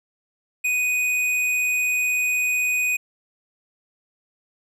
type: tone with hard clipping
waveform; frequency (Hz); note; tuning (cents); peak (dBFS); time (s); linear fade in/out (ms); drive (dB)
triangle; 2489; D#7; 0; -21; 0.64-2.97; 10; 14
effects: none